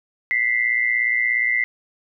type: tone pair together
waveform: sine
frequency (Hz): 1976 / 2093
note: B6 / C7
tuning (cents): 0 / 0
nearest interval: minor second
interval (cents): 100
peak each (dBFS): -20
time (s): 0.31-1.64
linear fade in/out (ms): 0
effects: none